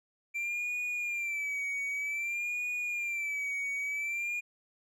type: tone with vibrato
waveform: triangle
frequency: 2349 Hz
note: D7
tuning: in tune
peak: -30 dBFS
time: 0.34-4.41 s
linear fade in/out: 20 ms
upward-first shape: sine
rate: 0.53 Hz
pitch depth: 77 cents each way
effects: none